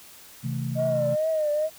sine chord, A minor, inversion first, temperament equal with one note detuned, 130.81 / 161.05 / 220 Hz, C3 / E3 / A3, 0 / -40 / 0 cents, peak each -28 / -32 / -33 dBFS, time 0.43-1.16 s, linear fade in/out 20 ms
sine tone with vibrato, 616 Hz, D#5, 17 cents flat, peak -21 dBFS, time 0.75-1.7 s, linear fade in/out 50 ms, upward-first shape triangle, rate 2.3 Hz, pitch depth 85 cents each way
effects tanh soft clip ceiling -15 dBFS + white hiss -48 dBFS RMS until 1.78 s

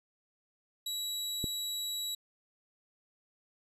sawtooth tone, 3900 Hz, B7, 23 cents flat, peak -31 dBFS, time 0.86-2.15 s, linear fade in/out 5 ms
click, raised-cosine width 3 ms, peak -21 dBFS, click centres 1.442 s
effects resampled to 32000 Hz

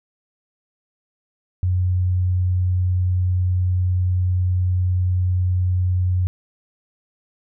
sine tone, 91 Hz, F#2, 28 cents flat, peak -16 dBFS, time 1.63-6.27 s, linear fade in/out 0 ms, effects none

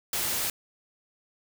white noise, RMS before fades -29 dBFS, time 0.13-0.5 s, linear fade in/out 2 ms, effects none

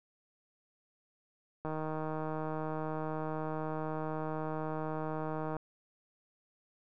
click train, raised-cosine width 1 ms, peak -24 dBFS, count 612, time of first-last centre 1.65-5.567 s, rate 156 Hz, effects none

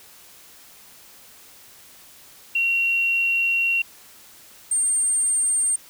sine tone pair in turn, 2742 / 8705 Hz, F7 / C#9, -32 / -32 cents, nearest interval octave + minor sixth, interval 2000 cents, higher second, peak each -18 dBFS, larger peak neither, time 2.55-3.82 / 4.71-5.76 s, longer first, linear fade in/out 5 ms, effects white hiss -48 dBFS RMS until 5.89 s

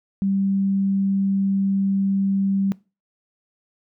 sine tone, 195.5 Hz, G3, 4 cents flat, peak -18 dBFS, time 0.22-2.72 s, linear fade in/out 0 ms, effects noise-tail reverb RT60 0.3 s tail -22 dB re dry

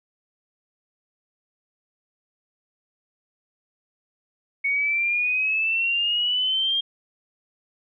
sine exponential sweep, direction up, 2217 to 3226 Hz, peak -20 dBFS, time 4.64-6.81 s, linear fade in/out 10 ms, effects none

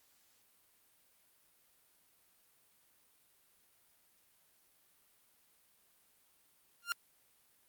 sawtooth tone with exponential growth, 1396.9 Hz, F6, in tune, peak -25 dBFS, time 6.82-6.92 s, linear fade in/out 0 ms, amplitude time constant 21 ms, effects white hiss -70 dBFS RMS until 7.68 s + Opus 48 kbps

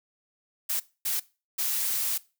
blue noise bursts at uneven times, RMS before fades -28 dBFS, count 3, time 0.69-0.8 / 1.05-1.2 / 1.58-2.18 s, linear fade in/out 10 ms, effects noise-tail reverb RT60 0.3 s tail -20 dB re dry

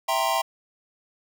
square chord, C dominant seventh, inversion first, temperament equal, 659.3 / 784 / 932.3 / 1046.5 Hz, E5 / G5 / Bb5 / C6, 0 / 0 / 0 / 0 cents, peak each -28 dBFS, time 0.08-0.42 s, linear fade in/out 10 ms, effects none

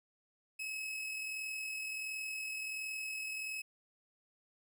40% pulse tone with amplitude modulation, 2573 Hz, E7, 43 cents flat, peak -36 dBFS, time 0.59-3.62 s, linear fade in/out 10 ms, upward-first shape sine, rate 41.4 Hz, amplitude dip 30%, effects none

